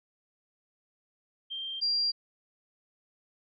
sine tone pair in turn, 3167 / 4760 Hz, G7 / D8, +17 / +22 cents, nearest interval perfect fifth, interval 705 cents, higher second, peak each -34 / -25 dBFS, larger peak second, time 1.5-1.81 / 1.81-2.12 s, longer neither, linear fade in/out 20 ms, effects none

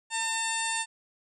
15% pulse tone with low-pass filter, 901 Hz, A5, 41 cents sharp, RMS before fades -30 dBFS, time 0.1-0.86 s, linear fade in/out 50 ms, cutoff 7600 Hz, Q 5, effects none

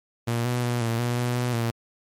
sawtooth tone with pitch steps, 117.8 / 122.6 / 121 / 115.5 / 121 / 122.2 / 122.9 / 116.4 Hz, A#2 / B2 / B2 / A#2 / B2 / B2 / B2 / A#2, +19 / -12 / -35 / -16 / -35 / -18 / -8 / -2 cents, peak -19 dBFS, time 0.27-1.71 s, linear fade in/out 10 ms, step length 180 ms, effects MP3 64 kbps

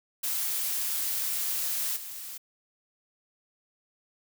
blue noise with level steps, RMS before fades -30 / -40 dBFS, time 0.23-2.38 s, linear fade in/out 10 ms, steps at 1.96 s, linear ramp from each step 10 ms, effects none

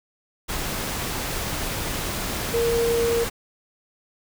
sine tone in noise, 466.2 Hz, A#4, in tune, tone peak -19 dBFS, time 2.53-3.25 s, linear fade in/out 20 ms, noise pink, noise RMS -28 dBFS, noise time 0.48-3.3 s, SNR +6 dB, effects none

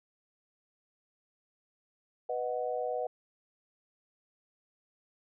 sine chord, B major, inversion none, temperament equal, 493.9 / 622.3 / 740 Hz, B4 / D#5 / F#5, 0 / 0 / 0 cents, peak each -34 / -36 / -36 dBFS, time 2.29-3.07 s, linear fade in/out 5 ms, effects none

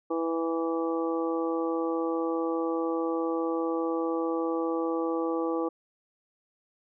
harmonic tone, 164.81 Hz, E3, in tune, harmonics 2 / 3 / 4 / 5 / 6 / 7, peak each -29 / -30 / -43 / -37 / -45 / -37 dBFS, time 0.1-5.69 s, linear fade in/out 10 ms, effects none

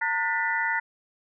sine tone cluster, 910 / 1451 / 1782 / 1974 Hz, A#5 / F#6 / A6 / B6, -42 / -34 / +22 / -1 cents, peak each -29 dBFS, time 0.01-0.8 s, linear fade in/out 10 ms, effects none

